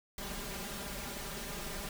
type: noise with comb filter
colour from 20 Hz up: pink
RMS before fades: -41 dBFS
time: 0.18-1.89 s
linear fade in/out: 2 ms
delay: 5 ms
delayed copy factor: +0.9
effects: none